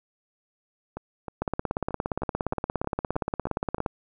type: two click trains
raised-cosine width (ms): 1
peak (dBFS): -12 / -20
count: 43 / 10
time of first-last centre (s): 1.42-3.862 / 0.97-3.782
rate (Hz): 17.2 / 3.2
effects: none